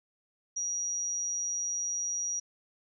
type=tone; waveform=sine; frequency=5760 Hz; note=F#8; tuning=47 cents flat; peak=-30 dBFS; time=0.56-2.4 s; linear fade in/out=10 ms; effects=none